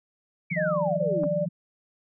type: exponential sweep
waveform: sine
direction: down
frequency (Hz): 2349 to 261.6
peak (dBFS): -29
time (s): 0.5-1.27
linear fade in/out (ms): 10
type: tone with tremolo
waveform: sine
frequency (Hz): 171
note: F3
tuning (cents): -36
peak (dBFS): -24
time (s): 0.51-1.49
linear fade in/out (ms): 10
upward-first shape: sine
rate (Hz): 20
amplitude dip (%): 95
type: tone with pitch glide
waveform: sine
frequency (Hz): 618 to 590.1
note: D#5 to D5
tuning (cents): -12 to +8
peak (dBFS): -24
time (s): 0.56-1.46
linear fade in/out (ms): 20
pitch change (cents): -80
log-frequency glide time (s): 0.69-0.78
type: clicks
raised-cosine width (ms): 1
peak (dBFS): -25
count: 2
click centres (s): 1.235 / 1.24
effects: none